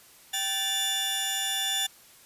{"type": "tone cluster", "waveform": "sawtooth", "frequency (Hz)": [777, 1752, 2847, 3503], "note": ["G5", "A6", "F7", "A7"], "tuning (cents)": [-16, -8, 33, -8], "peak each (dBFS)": [-33, -32, -32, -25], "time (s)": [0.33, 1.87], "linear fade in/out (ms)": 10, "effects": ["white hiss -54 dBFS RMS until 2.25 s", "resampled to 32000 Hz"]}